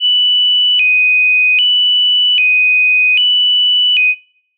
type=tone with vibrato; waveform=sine; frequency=2723 Hz; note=F7; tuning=44 cents flat; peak=-8 dBFS; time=0-4.15 s; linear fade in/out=50 ms; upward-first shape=square; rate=0.63 Hz; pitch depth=150 cents each way; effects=noise-tail reverb RT60 0.7 s tail -23 dB re dry